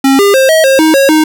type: tone with pitch steps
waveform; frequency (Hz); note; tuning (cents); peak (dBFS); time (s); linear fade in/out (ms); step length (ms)
square; 270.6 / 401.9 / 530 / 638 / 536 / 315.4 / 547 / 311.2; C#4 / G4 / C5 / D#5 / C5 / D#4 / C#5 / D#4; -42 / +43 / +22 / +43 / +42 / +24 / -23 / 0; -5; 0.04-1.24; 5; 150
effects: none